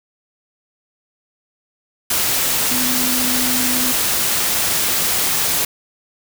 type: tone in noise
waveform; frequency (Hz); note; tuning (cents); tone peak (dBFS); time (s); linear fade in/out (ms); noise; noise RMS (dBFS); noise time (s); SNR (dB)
sine; 251.3; B3; +30; -23; 2.71-3.92; 5; white; -18; 2.1-5.65; -8
effects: none